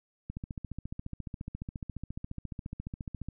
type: click train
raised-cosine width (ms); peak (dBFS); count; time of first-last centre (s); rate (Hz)
5; -25; 44; 0.3-3.286; 14.4
effects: none